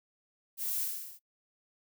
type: noise with echo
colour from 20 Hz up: violet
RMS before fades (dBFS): -35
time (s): 0.57-0.88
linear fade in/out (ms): 50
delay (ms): 63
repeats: 5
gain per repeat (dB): -3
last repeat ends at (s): 1.195
effects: noise-tail reverb RT60 0.1 s tail -22 dB re dry